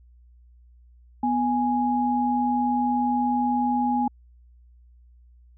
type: tone pair together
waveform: sine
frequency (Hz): 246.9 / 830.5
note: B3 / G#5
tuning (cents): 0 / 0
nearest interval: octave + major sixth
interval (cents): 2100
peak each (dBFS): -23 / -23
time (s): 1.23-4.08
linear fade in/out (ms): 5
effects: added 60 Hz sine -50 dBFS peak until 5.57 s